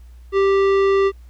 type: tone with tanh clipping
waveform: sine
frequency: 391.9 Hz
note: G4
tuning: in tune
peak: -15 dBFS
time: 0.32-1.12 s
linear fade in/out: 50 ms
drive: 15 dB
effects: added 60 Hz sine -39 dBFS peak until 1.29 s + pink hiss -60 dBFS RMS until 1.29 s